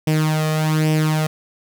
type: tone with flanger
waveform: sawtooth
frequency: 155.5 Hz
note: D#3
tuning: 1 cent flat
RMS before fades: -18 dBFS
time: 0.07-1.27 s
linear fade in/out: 5 ms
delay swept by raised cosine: 0.36 to 1.66 ms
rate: 1.2 Hz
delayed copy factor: +0.65
effects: none